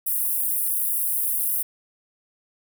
pink high-pass noise, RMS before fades -24 dBFS, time 0.06-1.63 s, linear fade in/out 10 ms, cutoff 10000 Hz, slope 48 dB/octave, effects none

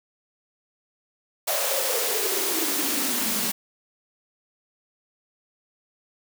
white noise with high-pass filter sweep, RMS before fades -25 dBFS, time 1.47-3.52 s, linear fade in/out 10 ms, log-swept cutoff 630 to 200 Hz, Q 7.8, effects none

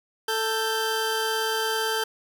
20% pulse tone pair together, 442.6 / 1568 Hz, A4 / G6, +10 / 0 cents, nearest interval octave + minor seventh, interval 2190 cents, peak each -21 / -23 dBFS, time 0.28-2.04 s, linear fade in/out 5 ms, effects none

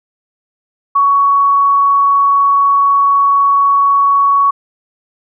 sine tone, 1119 Hz, C#6, 16 cents sharp, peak -7 dBFS, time 0.95-4.51 s, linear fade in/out 10 ms, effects none

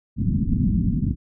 white low-pass noise, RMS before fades -21 dBFS, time 0.16-1.16 s, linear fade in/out 50 ms, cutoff 250 Hz, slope 48 dB/octave, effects none

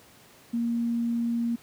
sine tone, 234.2 Hz, A#3, 8 cents sharp, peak -24 dBFS, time 0.53-1.56 s, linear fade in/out 10 ms, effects pink hiss -54 dBFS RMS until 1.62 s + high-pass 100 Hz 12 dB/octave

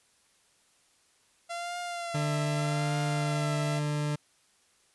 sawtooth tone with vibrato, 683 Hz, F5, 39 cents flat, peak -30 dBFS, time 1.49-3.8 s, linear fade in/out 20 ms, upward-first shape triangle, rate 0.83 Hz, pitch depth 60 cents each way
40% pulse tone, 148.5 Hz, D3, 20 cents sharp, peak -27 dBFS, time 2.14-4.16 s, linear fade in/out 10 ms
effects white hiss -66 dBFS RMS until 4.94 s + resampled to 24000 Hz

